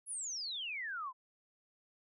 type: exponential sweep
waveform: sine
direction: down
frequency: 10870 to 980 Hz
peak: -38 dBFS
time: 0.06-1.13 s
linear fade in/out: 50 ms
effects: none